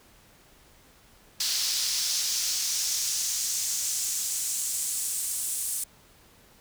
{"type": "noise with high-pass filter sweep", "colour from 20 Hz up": "brown", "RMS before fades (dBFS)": -29, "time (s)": [1.4, 5.84], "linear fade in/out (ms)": 5, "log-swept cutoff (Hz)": [4700, 9000], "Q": 2.2, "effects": ["pink hiss -57 dBFS RMS until 6.6 s"]}